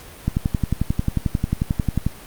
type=click train; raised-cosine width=5 ms; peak=-6 dBFS; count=21; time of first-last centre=0.28-2.066 s; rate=11.2 Hz; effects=pink hiss -41 dBFS RMS until 2.26 s + Opus 48 kbps